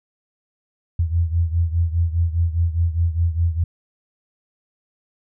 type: beating tone pair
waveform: sine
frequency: 83 / 87.9 Hz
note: E2 / F2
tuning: +12 / +12 cents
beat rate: 4.9 Hz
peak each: -18 / -22 dBFS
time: 0.99-3.64 s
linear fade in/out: 5 ms
effects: none